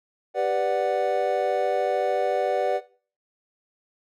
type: chord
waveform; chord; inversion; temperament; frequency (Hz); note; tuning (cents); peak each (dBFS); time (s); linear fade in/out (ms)
triangle; G major seventh; none; equal; 392 / 493.9 / 587.3 / 740; G4 / B4 / D5 / F#5; 0 / 0 / 0 / 0; -28 / -24 / -23 / -24; 0.34-2.81; 50
effects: noise-tail reverb RT60 0.4 s tail -17 dB re dry